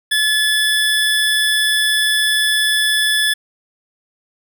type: tone pair together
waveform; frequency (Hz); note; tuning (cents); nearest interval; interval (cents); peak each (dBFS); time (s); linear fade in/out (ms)
square; 1723 / 3446; A6 / A7; -37 / -37; octave; 1200; -17; 0.11-3.34; 10
effects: none